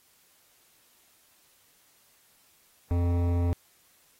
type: tone with hard clipping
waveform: sine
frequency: 86.9 Hz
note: F2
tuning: 8 cents flat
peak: -25 dBFS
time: 2.91-3.53 s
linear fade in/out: 0 ms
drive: 15 dB
effects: white hiss -63 dBFS RMS until 4.19 s + AAC 48 kbps